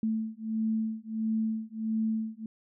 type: beating tone pair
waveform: sine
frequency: 220 / 221.5 Hz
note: A3 / A3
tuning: 0 / +12 cents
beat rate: 1.5 Hz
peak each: -31 dBFS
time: 0.03-2.46 s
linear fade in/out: 2 ms
effects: none